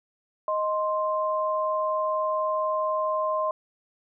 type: tone pair together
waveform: sine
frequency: 623.7 / 1048 Hz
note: D#5 / C6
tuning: +4 / +2 cents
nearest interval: major sixth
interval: 898 cents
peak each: -26 dBFS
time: 0.48-3.51 s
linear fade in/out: 2 ms
effects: none

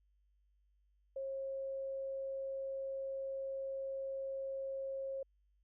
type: tone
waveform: sine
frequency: 540 Hz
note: C#5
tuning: 45 cents flat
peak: -38 dBFS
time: 1.16-5.23 s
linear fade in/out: 5 ms
effects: added 50 Hz sine -70 dBFS peak until 5.63 s

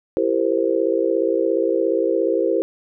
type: chord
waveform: sine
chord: C dominant seventh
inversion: first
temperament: equal with one note detuned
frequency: 334.8 / 392 / 466.2 / 523.3 Hz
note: E4 / G4 / Bb4 / C5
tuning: +27 / 0 / 0 / 0 cents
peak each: -22 dBFS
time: 0.17-2.62 s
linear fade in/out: 0 ms
effects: none

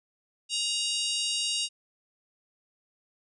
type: harmonic tone with a mistuned harmonic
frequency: 944 Hz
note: A#5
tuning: 22 cents sharp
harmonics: 3 / 4 / 5 / 6 / 7 / 8 / 9 / 10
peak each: -31 / -33 / -35 / -37 / -38 / -39 / -40 / -41 dBFS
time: 0.49-1.69 s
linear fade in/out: 50 ms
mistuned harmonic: 6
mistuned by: -32 cents
effects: none

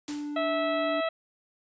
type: tone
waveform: triangle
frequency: 293.7 Hz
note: D4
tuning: in tune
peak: -30 dBFS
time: 0.08-1.01 s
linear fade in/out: 10 ms
type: noise with exponential decay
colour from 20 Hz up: white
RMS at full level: -36 dBFS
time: 0.08-0.46 s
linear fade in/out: 1 ms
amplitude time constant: 81 ms
type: harmonic tone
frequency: 653 Hz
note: E5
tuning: 17 cents flat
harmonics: 1 / 2 / 3 / 4 / 5 / 6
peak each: -27 / -33 / -37 / -39 / -41 / -43 dBFS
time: 0.36-1.09 s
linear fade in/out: 5 ms
effects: resampled to 16000 Hz

